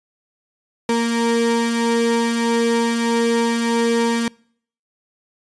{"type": "tone pair together", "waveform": "35% pulse", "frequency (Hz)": [232.1, 465.8], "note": ["A#3", "A#4"], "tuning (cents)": [-7, -1], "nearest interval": "octave", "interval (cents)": 1206, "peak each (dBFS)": [-16, -19], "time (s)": [0.89, 4.28], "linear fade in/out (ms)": 2, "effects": ["noise-tail reverb RT60 0.6 s tail -26 dB re dry", "resampled to 22050 Hz"]}